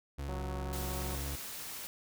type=tone with vibrato; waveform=35% pulse; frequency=69.3 Hz; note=C#2; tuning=in tune; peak=-35 dBFS; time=0.18-1.36 s; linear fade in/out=10 ms; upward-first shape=triangle; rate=3.9 Hz; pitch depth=17 cents each way
type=click train; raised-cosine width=1 ms; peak=-31 dBFS; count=160; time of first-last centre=0.29-1.149 s; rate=185 Hz
type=noise; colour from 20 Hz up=white; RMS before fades=-43 dBFS; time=0.73-1.87 s; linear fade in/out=0 ms
effects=none